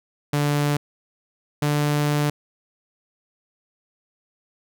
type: tone pair in turn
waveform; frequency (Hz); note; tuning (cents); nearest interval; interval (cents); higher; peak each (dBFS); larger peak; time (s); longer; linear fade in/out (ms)
sawtooth; 145.9 / 147.34; D3 / D3; -11 / +6; unison; 17; second; -15; neither; 0.33-0.77 / 1.62-2.3; second; 5
effects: none